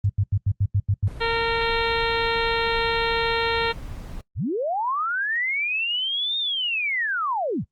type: tone bursts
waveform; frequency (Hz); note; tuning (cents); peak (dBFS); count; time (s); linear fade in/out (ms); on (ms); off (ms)
sine; 99.8; G2; +32; -17; 8; 0.04-1.082; 5; 55; 86
type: noise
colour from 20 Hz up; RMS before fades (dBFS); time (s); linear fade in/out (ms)
brown; -35; 1.07-4.21; 2
type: harmonic tone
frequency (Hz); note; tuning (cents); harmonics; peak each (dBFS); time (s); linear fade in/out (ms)
460; A#4; -23; 1 / 2 / 3 / 4 / 5 / 6 / 7 / 8 / 9; -24 / -27 / -29 / -30 / -31 / -32 / -32 / -33 / -34; 1.2-3.73; 20
type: linear two-way sweep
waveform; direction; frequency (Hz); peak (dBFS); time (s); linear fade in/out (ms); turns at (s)
sine; up then down; 49 to 3700 to 49; -22; 4.35-7.65; 50; 6.38
effects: noise-tail reverb RT60 0.1 s tail -20 dB re dry + Opus 32 kbps